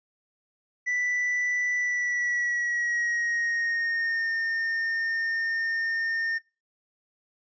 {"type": "tone with pitch glide", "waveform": "triangle", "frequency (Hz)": [1975.5, 1822], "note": ["B6", "A#6"], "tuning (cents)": [0, -40], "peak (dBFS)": -23, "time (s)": [0.86, 6.39], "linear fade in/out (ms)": 20, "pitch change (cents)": -140, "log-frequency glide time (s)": [1.76, 4.31], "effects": ["noise-tail reverb RT60 0.3 s tail -22 dB re dry", "resampled to 16000 Hz"]}